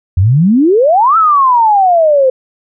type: exponential two-way sweep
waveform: sine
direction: up then down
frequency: 84.5 to 1346 to 508 Hz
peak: -5 dBFS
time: 0.17-2.3 s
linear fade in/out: 5 ms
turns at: 1.17 s
effects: none